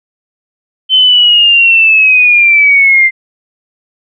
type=linear sweep; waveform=sine; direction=down; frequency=3080 to 2079 Hz; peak=-3 dBFS; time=0.89-3.11 s; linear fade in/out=50 ms; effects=none